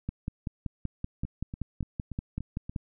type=two click trains; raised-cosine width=5 ms; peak=-19 / -24 dBFS; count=15 / 6; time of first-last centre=0.09-2.762 / 1.25-2.695 s; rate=5.24 / 3.46 Hz; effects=none